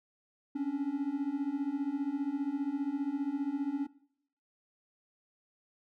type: beating tone pair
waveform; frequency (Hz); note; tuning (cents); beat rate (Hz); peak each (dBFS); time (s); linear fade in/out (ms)
triangle; 271.8 / 286.8; C#4 / D4; -34 / -41; 15; -33 / -31; 0.55-3.87; 10
effects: noise-tail reverb RT60 0.7 s tail -21 dB re dry